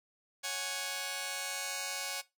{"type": "chord", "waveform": "5% pulse", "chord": "C# suspended fourth", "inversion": "none", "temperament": "just", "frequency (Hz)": [554.4, 739.2, 831.5], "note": ["C#5", "F#5", "G#5"], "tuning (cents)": [0, -2, 2], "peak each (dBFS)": -29, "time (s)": [0.43, 2.22], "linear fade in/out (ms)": 20, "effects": ["noise-tail reverb RT60 0.2 s tail -18 dB re dry"]}